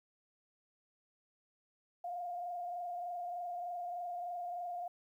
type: tone with frequency modulation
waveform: sine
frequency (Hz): 705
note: F5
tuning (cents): +16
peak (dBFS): -38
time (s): 2.04-4.88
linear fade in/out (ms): 5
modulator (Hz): 23.3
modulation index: 0.78
effects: 12-bit